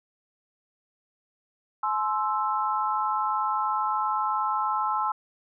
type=chord; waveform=sine; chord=Ab augmented; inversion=none; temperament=equal with one note detuned; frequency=851.5 / 1046.5 / 1318.5 Hz; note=Ab5 / C6 / E6; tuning=+43 / 0 / 0 cents; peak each=-28 dBFS; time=1.83-5.12 s; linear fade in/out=5 ms; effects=none